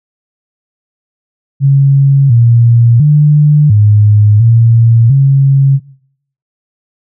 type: tone with pitch steps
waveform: sine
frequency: 138.2 / 117.6 / 148.8 / 105 / 115.4 / 137 Hz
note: C#3 / A#2 / D3 / G#2 / A#2 / C#3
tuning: -5 / +16 / +23 / +19 / -17 / -20 cents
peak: -3 dBFS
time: 1.6-5.8 s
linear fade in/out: 50 ms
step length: 700 ms
effects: noise-tail reverb RT60 0.7 s tail -21 dB re dry